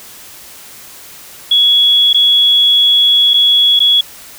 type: tone with dropouts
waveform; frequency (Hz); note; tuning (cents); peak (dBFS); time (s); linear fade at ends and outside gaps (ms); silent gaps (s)
sine; 3360; G#7; +19; -6; 1.51-4.01; 5; 2.131-2.144 / 3.336-3.34 / 3.793-3.802
effects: white hiss -35 dBFS RMS until 4.38 s